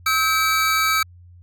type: tone cluster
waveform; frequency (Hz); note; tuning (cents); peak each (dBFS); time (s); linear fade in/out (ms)
square; 1288 / 1573 / 2301 / 4543; E6 / G6 / D7 / C#8; -41 / +6 / -36 / +42; -20 / -28 / -23 / -27; 0.06-1.03; 5
effects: added 88 Hz sine -43 dBFS peak until 1.42 s